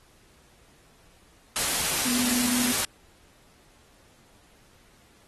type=tone in noise; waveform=sine; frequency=246.2 Hz; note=B3; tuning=5 cents flat; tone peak=-27 dBFS; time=2.06-2.72 s; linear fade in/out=2 ms; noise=white; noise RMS=-26 dBFS; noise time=1.56-2.85 s; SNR=-4 dB; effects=pink hiss -59 dBFS RMS until 5.27 s + AAC 32 kbps